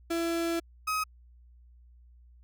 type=tone pair in turn; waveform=35% pulse; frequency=335.1 / 1265.2 Hz; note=E4 / D#6; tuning=+29 / +29 cents; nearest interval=octave + major seventh; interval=2300 cents; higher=second; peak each=-26 dBFS; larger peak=neither; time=0.1-0.6 / 0.87-1.04 s; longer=first; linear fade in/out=10 ms; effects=added 60 Hz sine -53 dBFS peak until 2.43 s